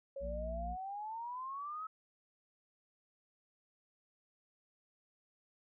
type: exponential sweep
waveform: sine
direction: up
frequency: 544 to 1299 Hz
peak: -40 dBFS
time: 0.16-1.87 s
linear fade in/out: 5 ms
type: harmonic tone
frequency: 58.27 Hz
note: A#1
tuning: in tune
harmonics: 1 / 3 / 4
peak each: -40 / -50 / -52 dBFS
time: 0.2-0.77 s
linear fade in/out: 50 ms
effects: none